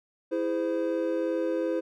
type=chord; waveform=triangle; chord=E augmented; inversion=none; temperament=just; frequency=329.6 / 412 / 515 Hz; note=E4 / G#4 / B#4; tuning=0 / -14 / -28 cents; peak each=-27 / -32 / -27 dBFS; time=0.31-1.81 s; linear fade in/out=20 ms; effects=none